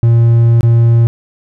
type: tone with dropouts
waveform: triangle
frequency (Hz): 116.54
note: A#2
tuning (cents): 0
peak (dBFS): -3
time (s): 0.03-1.07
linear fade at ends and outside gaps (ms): 0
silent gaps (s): 0.608-0.631
effects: none